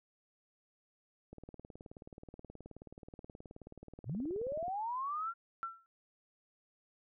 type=click train; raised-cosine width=2 ms; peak=-36 dBFS; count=64; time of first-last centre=1.33-4.681 s; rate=18.8 Hz
type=linear sweep; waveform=sine; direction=up; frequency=89 to 1396.9 Hz; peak=-35 dBFS; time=4.05-5.34 s; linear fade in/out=50 ms
type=tone with exponential decay; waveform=sine; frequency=1348 Hz; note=E6; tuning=38 cents sharp; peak=-33 dBFS; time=5.63-5.86 s; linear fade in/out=0 ms; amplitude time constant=50 ms
effects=none